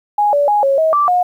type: tone with pitch steps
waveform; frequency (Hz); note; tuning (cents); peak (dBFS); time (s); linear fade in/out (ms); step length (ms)
sine; 829 / 576 / 830 / 548 / 638 / 1168 / 719; G#5 / D5 / G#5 / C#5 / D#5 / D6 / F#5; -3 / -34 / -1 / -20 / +43 / -10 / -50; -10; 0.18-1.23; 5; 150
effects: 8-bit